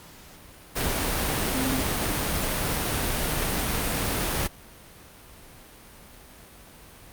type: tone in noise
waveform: sine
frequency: 260.9 Hz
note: C4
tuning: 5 cents flat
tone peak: -26 dBFS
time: 1.53-1.82 s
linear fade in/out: 20 ms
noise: pink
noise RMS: -26 dBFS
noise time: 0.75-4.48 s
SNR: -3 dB
effects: pink hiss -48 dBFS RMS until 7.12 s + Opus 48 kbps